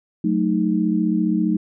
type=chord; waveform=sine; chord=D# diminished; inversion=first; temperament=equal; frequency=185 / 220 / 311.1 Hz; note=F#3 / A3 / D#4; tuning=0 / 0 / 0 cents; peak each=-21 dBFS; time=0.24-1.57 s; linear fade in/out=5 ms; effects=none